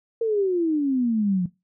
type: exponential sweep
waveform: sine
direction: down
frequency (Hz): 465.1 to 174.8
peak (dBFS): -19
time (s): 0.21-1.46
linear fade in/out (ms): 5
effects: noise-tail reverb RT60 0.2 s tail -18 dB re dry